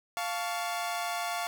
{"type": "chord", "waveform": "sawtooth", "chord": "F augmented", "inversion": "none", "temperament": "equal with one note detuned", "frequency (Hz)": [698.5, 880, 1123.6], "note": ["F5", "A5", "C#6"], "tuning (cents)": [0, 0, 23], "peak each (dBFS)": [-29, -35, -34], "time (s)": [0.17, 1.47], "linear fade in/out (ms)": 0, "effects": []}